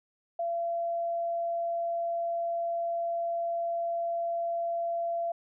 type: tone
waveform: sine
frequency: 680 Hz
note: F5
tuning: 46 cents flat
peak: -28 dBFS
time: 0.39-5.32 s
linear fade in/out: 5 ms
effects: none